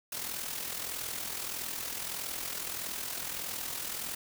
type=noise with amplitude modulation; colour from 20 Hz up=white; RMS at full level=-35 dBFS; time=0.12-4.15 s; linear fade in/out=5 ms; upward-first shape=sine; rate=41.6 Hz; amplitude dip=55%; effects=none